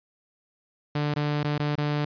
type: tone with dropouts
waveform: sawtooth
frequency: 147.7 Hz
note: D3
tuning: 10 cents sharp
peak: -20 dBFS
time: 0.95-2.05 s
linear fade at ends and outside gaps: 5 ms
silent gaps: 1.141-1.161 / 1.434-1.444 / 1.581-1.596 / 1.755-1.779 s
effects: resampled to 11025 Hz